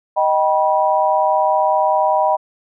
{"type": "chord", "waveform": "sine", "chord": "Eb augmented", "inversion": "none", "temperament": "just", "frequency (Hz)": [622.3, 777.8, 972.3], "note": ["Eb5", "G5", "B5"], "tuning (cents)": [0, -14, -27], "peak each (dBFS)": -17, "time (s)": [0.16, 2.37], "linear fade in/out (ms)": 20, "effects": []}